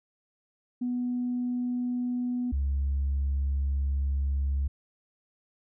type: tone pair in turn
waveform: sine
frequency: 246.3 / 69.12 Hz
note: B3 / C#2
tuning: -5 / -4 cents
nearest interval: octave + minor seventh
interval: 2199 cents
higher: first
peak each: -26 / -23 dBFS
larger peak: second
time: 0.81-2.52 / 2.52-4.68 s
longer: second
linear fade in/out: 10 ms
effects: tanh soft clip ceiling -22 dBFS